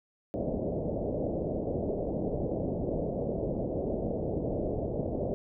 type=low-pass noise; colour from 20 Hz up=white; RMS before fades=-32 dBFS; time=0.34-5.34 s; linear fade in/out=0 ms; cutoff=630 Hz; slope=48 dB/octave; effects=none